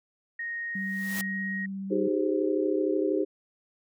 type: tone with pitch glide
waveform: sine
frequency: 1864.7 to 1880.9 Hz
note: A#6 to A#6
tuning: 0 to +15 cents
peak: -31 dBFS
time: 0.39-1.66 s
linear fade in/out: 5 ms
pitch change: +15 cents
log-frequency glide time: 0.62-1.38 s
type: tone with vibrato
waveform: sine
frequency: 194.3 Hz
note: G3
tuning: 15 cents flat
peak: -32 dBFS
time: 0.75-2.08 s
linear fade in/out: 5 ms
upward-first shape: triangle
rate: 17 Hz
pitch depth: 14 cents each way
type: noise with exponential growth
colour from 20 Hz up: white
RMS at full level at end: -33 dBFS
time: 0.75-1.21 s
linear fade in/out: 0 ms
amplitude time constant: 100 ms
type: chord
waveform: sine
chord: Ab major seventh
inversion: second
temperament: equal with one note detuned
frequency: 311.1 / 382.4 / 415.3 / 523.3 Hz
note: Eb4 / G4 / Ab4 / C5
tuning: 0 / -43 / 0 / 0 cents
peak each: -28 / -28 / -30 / -32 dBFS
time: 1.9-3.25 s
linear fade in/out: 20 ms
effects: none